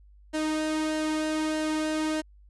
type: tone with flanger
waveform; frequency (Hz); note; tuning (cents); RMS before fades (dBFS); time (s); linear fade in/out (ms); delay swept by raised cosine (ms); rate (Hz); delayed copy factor
sawtooth; 310.7; D#4; -2; -28; 0.33-2.22; 20; 0.84 to 2.34; 1.6; -0.5
effects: added 50 Hz sine -51 dBFS peak until 2.49 s + resampled to 24000 Hz